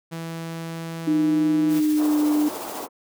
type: tone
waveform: sawtooth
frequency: 164.81 Hz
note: E3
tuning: in tune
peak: -26 dBFS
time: 0.11-1.81 s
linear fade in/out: 20 ms
type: tone with pitch glide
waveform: sine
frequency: 306.6 to 299.9 Hz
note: D#4 to D4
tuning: -25 to +36 cents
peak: -17 dBFS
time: 1.07-2.49 s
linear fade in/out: 10 ms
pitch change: -39 cents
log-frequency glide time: 1.7-2.19 s
type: noise with tremolo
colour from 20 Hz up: white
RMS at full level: -36 dBFS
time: 1.68-2.88 s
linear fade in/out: 50 ms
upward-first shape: sine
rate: 14 Hz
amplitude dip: 35%
type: band-pass noise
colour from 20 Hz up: white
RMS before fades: -34 dBFS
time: 1.96-2.89 s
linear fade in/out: 50 ms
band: 250 to 1000 Hz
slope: 24 dB/octave
effects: none